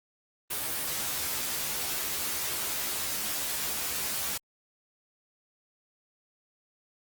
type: noise with comb filter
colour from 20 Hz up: white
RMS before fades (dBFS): -32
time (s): 0.5-4.38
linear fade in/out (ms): 10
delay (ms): 14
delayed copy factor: +0.85
effects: Opus 32 kbps